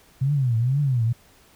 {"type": "tone with vibrato", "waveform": "sine", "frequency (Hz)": 128.3, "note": "C3", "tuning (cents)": -34, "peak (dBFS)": -18, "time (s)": [0.21, 1.13], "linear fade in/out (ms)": 10, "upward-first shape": "triangle", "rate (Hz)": 2.1, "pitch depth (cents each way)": 260, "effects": ["pink hiss -55 dBFS RMS until 1.55 s"]}